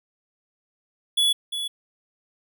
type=tone with echo; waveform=square; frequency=3410 Hz; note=G#7; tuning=45 cents sharp; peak=-18 dBFS; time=1.17-1.33 s; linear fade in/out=10 ms; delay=350 ms; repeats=1; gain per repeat=-9 dB; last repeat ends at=1.68 s; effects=none